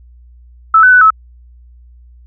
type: tone with pitch steps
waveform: sine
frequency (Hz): 1311 / 1504 / 1491 / 1297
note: E6 / F#6 / F#6 / E6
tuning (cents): -10 / +28 / +13 / -28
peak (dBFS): -3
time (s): 0.74-1.104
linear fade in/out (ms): 5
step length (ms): 91
effects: added 60 Hz sine -38 dBFS peak until 2.26 s